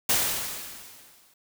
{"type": "noise with exponential decay", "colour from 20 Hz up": "white", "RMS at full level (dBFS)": -21, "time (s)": [0.09, 1.34], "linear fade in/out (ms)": 5, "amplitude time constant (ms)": 270, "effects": []}